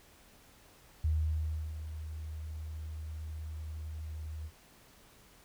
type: tone with ADSR envelope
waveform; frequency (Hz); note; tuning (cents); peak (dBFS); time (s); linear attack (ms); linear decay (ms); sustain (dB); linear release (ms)
sine; 78; D#2; +5; -26; 1.04-4.51; 6; 690; -12; 53
effects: pink hiss -60 dBFS RMS until 5.44 s